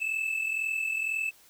triangle tone pair together, 2590 / 2632 Hz, E7 / E7, -31 / -3 cents, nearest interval unison, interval 28 cents, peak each -33 / -27 dBFS, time 0-1.31 s, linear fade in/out 20 ms, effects white hiss -58 dBFS RMS until 1.49 s

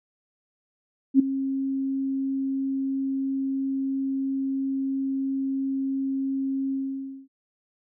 sine tone with ADSR envelope, 269.7 Hz, C#4, 47 cents flat, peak -10 dBFS, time 1.14-7.28 s, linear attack 55 ms, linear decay 8 ms, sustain -14 dB, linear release 560 ms, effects none

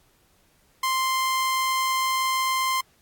sawtooth tone, 1046.5 Hz, C6, in tune, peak -18 dBFS, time 0.83-2.81 s, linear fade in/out 5 ms, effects pink hiss -62 dBFS RMS until 3.01 s + AAC 64 kbps

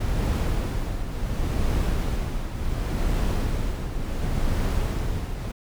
brown noise with tremolo, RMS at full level -22 dBFS, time 0-5.52 s, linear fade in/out 10 ms, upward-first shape triangle, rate 0.7 Hz, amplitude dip 60%, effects none

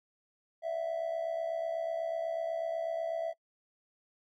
triangle tone with amplitude modulation, 660 Hz, E5, 2 cents sharp, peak -25 dBFS, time 0.62-3.34 s, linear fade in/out 50 ms, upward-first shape sine, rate 68.1 Hz, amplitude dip 75%, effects noise-tail reverb RT60 0.1 s tail -26 dB re dry + tanh soft clip ceiling -26 dBFS

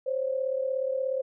sine tone pair together, 522 / 558.8 Hz, C5 / C#5, -4 / +14 cents, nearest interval minor second, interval 118 cents, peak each -27 / -32 dBFS, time 0.06-1.22 s, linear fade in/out 10 ms, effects none

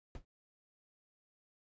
brown noise with exponential decay, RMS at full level -38 dBFS, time 0.15-0.25 s, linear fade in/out 1 ms, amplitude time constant 21 ms, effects resampled to 16000 Hz

